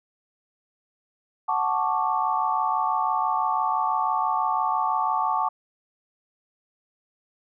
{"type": "chord", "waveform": "sine", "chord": "D major seventh", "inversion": "first", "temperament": "equal with one note detuned", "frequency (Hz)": [742.1, 880, 1108.7, 1174.7], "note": ["F#5", "A5", "C#6", "D6"], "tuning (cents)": [5, 0, 0, 0], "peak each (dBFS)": [-28, -25, -27, -28], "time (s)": [1.48, 5.49], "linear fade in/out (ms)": 10, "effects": []}